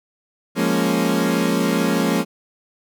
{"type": "chord", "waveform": "30% pulse", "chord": "Bb minor seventh", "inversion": "second", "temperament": "equal", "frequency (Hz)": [174.61, 207.7, 233.1, 277.2], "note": ["F3", "Ab3", "Bb3", "Db4"], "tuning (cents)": [0, 0, 0, 0], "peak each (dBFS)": -20, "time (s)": [0.55, 2.25], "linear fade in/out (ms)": 50, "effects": []}